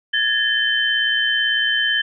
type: tone cluster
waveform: sine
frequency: 1672 / 1790 / 3086 Hz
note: G#6 / A6 / G7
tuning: +11 / +29 / -28 cents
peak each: -21 / -22 / -19 dBFS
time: 0.13-2.02 s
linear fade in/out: 10 ms
effects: none